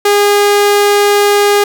sawtooth tone, 408.9 Hz, G#4, 27 cents flat, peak -3 dBFS, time 0.05-1.64 s, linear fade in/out 5 ms, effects none

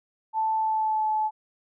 sine tone with pitch glide, 880 to 863.4 Hz, A5 to A5, 0 to -33 cents, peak -22 dBFS, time 0.33-1.31 s, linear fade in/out 50 ms, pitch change -33 cents, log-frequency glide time 0.55-1.09 s, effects none

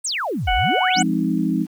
sine exponential two-way sweep, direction down then up, 9190 to 39.25 to 9190 Hz, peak -21 dBFS, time 0.04-1.03 s, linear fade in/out 10 ms, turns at 0.53 s
harmonic tone, 740 Hz, F#5, in tune, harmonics 1 / 2 / 3 / 4, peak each -18 / -25 / -25 / -26 dBFS, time 0.47-1.03 s, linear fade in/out 10 ms
sine chord, F minor seventh, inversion none, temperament equal, 174.61 / 207.7 / 261.6 / 311.1 Hz, F3 / Ab3 / C4 / Eb4, 0 / 0 / 0 / 0 cents, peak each -23 dBFS, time 0.95-1.67 s, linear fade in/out 50 ms
effects 8-bit

